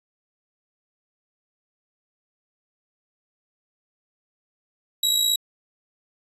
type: tone with amplitude modulation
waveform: sawtooth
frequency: 3866 Hz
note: B7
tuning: 38 cents flat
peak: -13 dBFS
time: 5.03-5.36 s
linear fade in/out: 5 ms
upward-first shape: sine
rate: 56.5 Hz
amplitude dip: 55%
effects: resampled to 32000 Hz